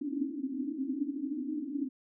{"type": "band-pass noise", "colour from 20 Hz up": "white", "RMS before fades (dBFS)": -35, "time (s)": [0.01, 1.89], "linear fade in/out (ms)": 10, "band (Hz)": [260, 300], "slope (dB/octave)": 96, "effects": []}